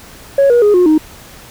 sine tone with pitch steps, 554 / 479.5 / 415 / 359.2 / 310.9 Hz, C#5 / A#4 / G#4 / F4 / D#4, -1 / +49 / -1 / +49 / -1 cents, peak -4 dBFS, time 0.38-0.98 s, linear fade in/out 5 ms, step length 120 ms, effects tanh soft clip ceiling -4 dBFS + pink hiss -37 dBFS RMS until 1.5 s

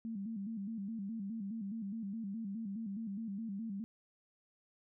sine tone with vibrato, 211.2 Hz, G#3, 29 cents sharp, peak -38 dBFS, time 0.05-3.84 s, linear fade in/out 0 ms, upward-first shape square, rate 4.8 Hz, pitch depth 120 cents each way, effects none

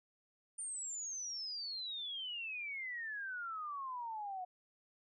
sine exponential sweep, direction down, 9090 to 720 Hz, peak -40 dBFS, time 0.58-4.45 s, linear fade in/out 10 ms, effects none

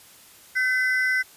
triangle ring-modulated tone, 1775 Hz, A6, 15 cents sharp, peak -15 dBFS, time 0.55-1.23 s, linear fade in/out 20 ms, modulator 242 Hz, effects white hiss -50 dBFS RMS until 1.36 s + resampled to 32000 Hz

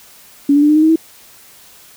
sine tone with pitch steps, 283.7 / 290 / 296.4 / 303 / 309.7 / 316.6 / 323.6 Hz, C#4 / D4 / D4 / D#4 / D#4 / D#4 / E4, +40 / -22 / +16 / -46 / -8 / +30 / -32 cents, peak -7 dBFS, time 0.49-0.959 s, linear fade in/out 5 ms, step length 67 ms, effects white hiss -43 dBFS RMS until 1.96 s

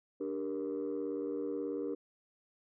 sine chord, G minor, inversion second, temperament just, 294 / 392 / 470.4 Hz, D4 / G4 / Bb4, +2 / 0 / +16 cents, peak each -37 / -38 / -37 dBFS, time 0.2-1.95 s, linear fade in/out 10 ms, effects tanh soft clip ceiling -29 dBFS

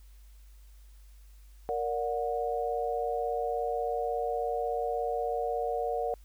sine chord, Bb augmented, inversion none, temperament just, 466.2 / 582.7 / 728.4 Hz, Bb4 / D5 / F#5, 0 / -14 / -27 cents, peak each -32 / -35 / -32 dBFS, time 1.69-6.14 s, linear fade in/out 0 ms, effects added 50 Hz sine -50 dBFS peak until 6.24 s + white hiss -66 dBFS RMS until 6.24 s

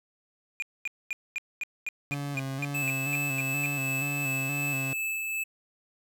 triangle tone bursts, 2431 Hz, D#7, 41 cents flat, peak -27 dBFS, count 13, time 0.6-3.659 s, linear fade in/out 0 ms, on 23 ms, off 230 ms
30% pulse tone with vibrato, 138.59 Hz, C#3, in tune, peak -29 dBFS, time 2.11-4.93 s, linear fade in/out 0 ms, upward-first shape square, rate 2.1 Hz, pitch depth 50 cents each way
square tone with tremolo, 2618 Hz, E7, 13 cents flat, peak -29 dBFS, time 2.74-5.44 s, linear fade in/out 10 ms, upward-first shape sine, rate 2.7 Hz, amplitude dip 25%
effects none

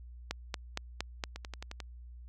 two click trains, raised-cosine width 0.2 ms, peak -24 / -16 dBFS, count 6 / 5, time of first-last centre 1.36-1.802 / 0.31-1.238 s, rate 11.3 / 4.31 Hz, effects added 60 Hz sine -46 dBFS peak until 2.28 s

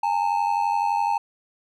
triangle ring-modulated tone, 865 Hz, A5, 30 cents flat, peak -15 dBFS, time 0.03-1.18 s, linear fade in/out 5 ms, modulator 45.9 Hz, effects none

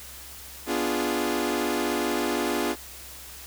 sawtooth chord, B diminished seventh, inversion none, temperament equal, 246.9 / 293.7 / 349.2 / 415.3 Hz, B3 / D4 / F4 / Ab4, 0 / 0 / 0 / 0 cents, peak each -27 / -26 / -25 / -27 dBFS, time 0.66-2.76 s, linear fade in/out 50 ms, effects added 66 Hz sine -49 dBFS peak until 3.46 s + white hiss -43 dBFS RMS until 3.46 s

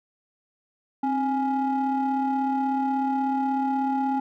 triangle ring-modulated tone, 283.1 Hz, C#4, 37 cents sharp, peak -17 dBFS, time 1.03-4.2 s, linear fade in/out 5 ms, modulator 548 Hz, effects none

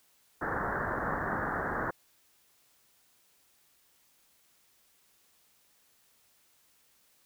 white low-pass noise, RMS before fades -33 dBFS, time 0.41-1.91 s, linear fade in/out 10 ms, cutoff 1800 Hz, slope 96 dB/octave, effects white hiss -67 dBFS RMS until 7.25 s

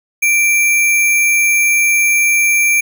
sine tone with sample-and-hold, 2349 Hz, D7, in tune, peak -9 dBFS, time 0.22-2.81 s, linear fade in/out 10 ms, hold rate 8820 Hz, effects none

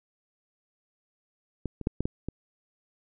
clicks, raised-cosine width 3 ms, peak -18 / -23 / -12 / -15 / -15 / -19 dBFS, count 6, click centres 1.657 / 1.813 / 1.871 / 2.006 / 2.055 / 2.286 s, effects none

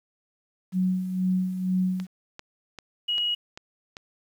sine tone with tremolo, 185 Hz, F#3, in tune, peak -20 dBFS, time 0.72-2.07 s, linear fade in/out 50 ms, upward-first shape sine, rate 2.1 Hz, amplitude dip 60%
click train, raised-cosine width 0.2 ms, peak -22 dBFS, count 6, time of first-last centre 2-3.969 s, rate 2.54 Hz
sine tone, 2900 Hz, F#7, 35 cents flat, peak -23 dBFS, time 3.08-3.35 s, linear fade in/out 10 ms
effects 9-bit

